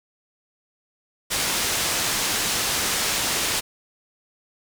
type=low-pass noise; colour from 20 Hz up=white; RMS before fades=-24 dBFS; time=1.3-3.61 s; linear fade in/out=20 ms; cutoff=8200 Hz; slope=12 dB/octave; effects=none